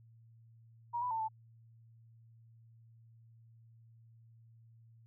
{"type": "tone with pitch steps", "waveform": "sine", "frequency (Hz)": [950, 990, 896, 878], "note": ["A#5", "B5", "A5", "A5"], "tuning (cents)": [33, 4, 31, -4], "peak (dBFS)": -33, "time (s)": [0.93, 1.286], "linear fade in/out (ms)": 20, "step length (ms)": 89, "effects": ["added 114 Hz sine -58 dBFS peak until 5.06 s"]}